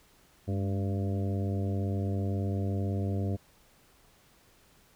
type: harmonic tone with a mistuned harmonic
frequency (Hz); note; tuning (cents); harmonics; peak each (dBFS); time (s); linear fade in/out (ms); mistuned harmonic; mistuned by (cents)
98; G2; 0; 1 / 2 / 3 / 4 / 5 / 6 / 7; -29 / -35 / -39 / -41 / -43 / -45 / -46; 0.47-3.37; 20; 2; +67
effects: pink hiss -62 dBFS RMS until 4.95 s